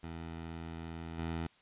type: tone with level steps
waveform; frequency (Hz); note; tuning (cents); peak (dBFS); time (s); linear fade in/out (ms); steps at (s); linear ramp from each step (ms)
15% pulse; 82.41; E2; 0; -35 / -29; 0.03-1.47; 5; 1.18; 10
effects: white hiss -65 dBFS RMS until 1.61 s + resampled to 8000 Hz